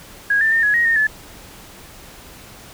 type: tone with pitch steps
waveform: sine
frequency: 1648 / 1780 / 1816 / 1682 / 1882 / 1834 / 1728 Hz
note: G#6 / A6 / A#6 / G#6 / A#6 / A#6 / A6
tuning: -14 / +20 / -46 / +22 / +16 / -29 / -32 cents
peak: -13 dBFS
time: 0.3-1.07 s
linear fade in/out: 5 ms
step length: 110 ms
effects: pink hiss -41 dBFS RMS until 2.73 s